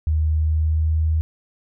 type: tone with pitch glide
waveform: sine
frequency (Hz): 77.78 to 79.14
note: D#2 to D#2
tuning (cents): 0 to +30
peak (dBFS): -16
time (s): 0.07-1.21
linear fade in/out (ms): 0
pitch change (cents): +30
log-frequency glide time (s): 0.28-1.05
effects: none